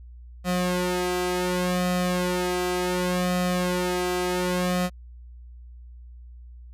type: tone with flanger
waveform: sawtooth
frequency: 180 Hz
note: F#3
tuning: 47 cents flat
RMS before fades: -25 dBFS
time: 0.44-4.9 s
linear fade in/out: 50 ms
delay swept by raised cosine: 1.6 to 2.53 ms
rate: 0.68 Hz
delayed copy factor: +0.95
effects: added 60 Hz sine -41 dBFS peak until 6.73 s + resampled to 32000 Hz